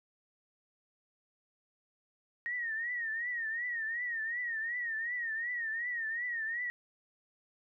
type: tone with vibrato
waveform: sine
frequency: 1864.7 Hz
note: A#6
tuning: in tune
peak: -33 dBFS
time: 2.46-6.7 s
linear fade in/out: 0 ms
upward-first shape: triangle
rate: 2.7 Hz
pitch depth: 120 cents each way
effects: none